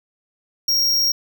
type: tone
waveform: square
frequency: 5588 Hz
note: F8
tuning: in tune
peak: -16 dBFS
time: 0.68-1.12 s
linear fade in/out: 5 ms
effects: none